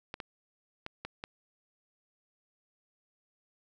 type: clicks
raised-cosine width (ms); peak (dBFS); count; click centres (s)
0.3; -22; 5; 0.141 / 0.202 / 0.864 / 1.05 / 1.239
effects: none